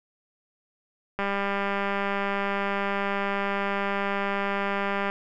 click train, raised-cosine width 0.5 ms, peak -13 dBFS, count 779, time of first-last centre 1.19-5.1 s, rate 199 Hz, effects none

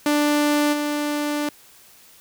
sawtooth tone with level steps, 294.8 Hz, D4, 7 cents sharp, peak -13 / -18 dBFS, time 0.06-1.49 s, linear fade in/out 2 ms, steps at 0.72 s, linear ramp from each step 20 ms, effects white hiss -50 dBFS RMS until 2.2 s

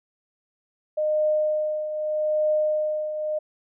sine tone with tremolo, 612 Hz, D#5, 29 cents flat, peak -18 dBFS, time 0.97-3.39 s, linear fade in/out 10 ms, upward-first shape triangle, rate 0.81 Hz, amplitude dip 65%, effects none

